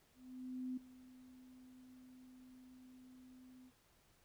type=tone with ADSR envelope; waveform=sine; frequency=255 Hz; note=C4; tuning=44 cents flat; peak=-39 dBFS; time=0.14-3.72 s; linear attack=630 ms; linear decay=8 ms; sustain=-18 dB; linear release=57 ms; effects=pink hiss -72 dBFS RMS until 4.24 s